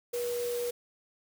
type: tone in noise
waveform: sine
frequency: 481.8 Hz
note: B4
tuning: 43 cents flat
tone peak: -30 dBFS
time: 0.13-0.71 s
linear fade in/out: 10 ms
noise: white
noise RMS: -42 dBFS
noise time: 0.13-0.71 s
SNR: +9 dB
effects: none